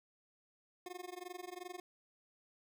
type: tone with amplitude modulation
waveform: 25% pulse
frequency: 360.1 Hz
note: F#4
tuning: 47 cents flat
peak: -38 dBFS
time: 0.86-1.8 s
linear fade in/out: 2 ms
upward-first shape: sine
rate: 22.7 Hz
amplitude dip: 95%
effects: none